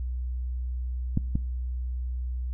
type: clicks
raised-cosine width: 5 ms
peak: -10 / -13 dBFS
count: 2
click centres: 1.174 / 1.355 s
effects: noise-tail reverb RT60 0.6 s tail -23 dB re dry + added 62 Hz sine -28 dBFS peak until 2.53 s